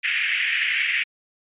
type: band-pass noise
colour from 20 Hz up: pink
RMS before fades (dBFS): -23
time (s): 0.03-1.04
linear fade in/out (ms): 20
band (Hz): 1800 to 2900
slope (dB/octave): 48
effects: resampled to 8000 Hz